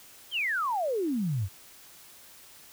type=exponential sweep; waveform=sine; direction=down; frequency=3295 to 86.9 Hz; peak=-26 dBFS; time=0.31-1.49 s; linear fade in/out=50 ms; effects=white hiss -52 dBFS RMS until 2.72 s